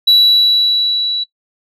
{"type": "tone with level ramp", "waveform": "sine", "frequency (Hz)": 3928, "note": "B7", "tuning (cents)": -10, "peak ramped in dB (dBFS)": [-3, -16], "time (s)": [0.07, 1.24], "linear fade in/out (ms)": 10, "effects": ["noise-tail reverb RT60 0.1 s tail -18 dB re dry", "tanh soft clip ceiling -4 dBFS"]}